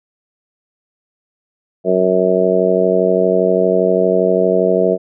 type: harmonic tone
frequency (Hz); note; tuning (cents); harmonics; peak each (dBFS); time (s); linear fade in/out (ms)
92.5; F#2; 0; 2 / 3 / 4 / 5 / 6 / 7; -20 / -25 / -17 / -16 / -19 / -16; 1.84-4.98; 50
effects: none